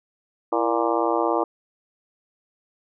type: harmonic tone with a mistuned harmonic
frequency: 117.6 Hz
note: A#2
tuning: 16 cents sharp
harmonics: 3 / 4 / 5 / 6 / 7 / 8 / 9 / 10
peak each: -25 / -26 / -27 / -28 / -28 / -29 / -30 / -30 dBFS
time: 0.52-1.44 s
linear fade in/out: 5 ms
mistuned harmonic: 3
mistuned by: -87 cents
effects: none